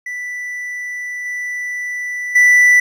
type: tone with level steps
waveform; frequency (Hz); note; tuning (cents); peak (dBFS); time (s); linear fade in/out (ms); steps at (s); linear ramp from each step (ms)
triangle; 1975.5; B6; 0; -21 / -19 / -5; 0.06-2.8; 5; 1.25 / 2.35; 10
effects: none